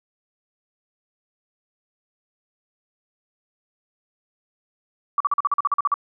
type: tone bursts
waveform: sine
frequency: 1150 Hz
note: D6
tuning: 37 cents flat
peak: -16 dBFS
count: 12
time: 5.18-5.941 s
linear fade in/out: 2 ms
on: 24 ms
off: 43 ms
effects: none